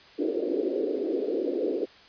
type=band-pass noise; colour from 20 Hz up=white; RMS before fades=-28 dBFS; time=0.18-1.86 s; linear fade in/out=20 ms; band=290 to 490 Hz; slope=48 dB/octave; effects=white hiss -52 dBFS RMS until 2.08 s + resampled to 11025 Hz